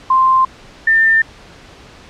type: tone pair in turn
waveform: sine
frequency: 1046.5 / 1797 Hz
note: C6 / A6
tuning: 0 / +36 cents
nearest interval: major sixth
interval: 936 cents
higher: second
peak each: -8 dBFS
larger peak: neither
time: 0.1-0.45 / 0.87-1.22 s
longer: neither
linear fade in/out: 5 ms
effects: pink hiss -40 dBFS RMS until 2.09 s + low-pass 5000 Hz 12 dB/octave